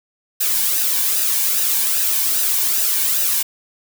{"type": "noise with flanger", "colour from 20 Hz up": "blue", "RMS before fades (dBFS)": -18, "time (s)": [0.4, 3.43], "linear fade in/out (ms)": 10, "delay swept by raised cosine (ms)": [0.9, 1.56], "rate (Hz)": 2.5, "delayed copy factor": -0.55, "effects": []}